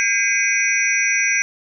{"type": "tone cluster", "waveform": "sine", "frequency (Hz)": [1606, 2046, 2256, 2481, 5880], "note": ["G6", "C7", "C#7", "D#7", "F#8"], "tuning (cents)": [41, -39, 30, -6, -12], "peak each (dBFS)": -22, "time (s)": [0, 1.42], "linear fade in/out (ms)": 0, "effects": []}